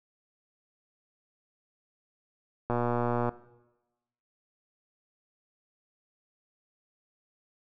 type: click train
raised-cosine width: 1 ms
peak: -15 dBFS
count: 72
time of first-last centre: 2.7-3.292 s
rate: 120 Hz
effects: noise-tail reverb RT60 1.0 s tail -18 dB re dry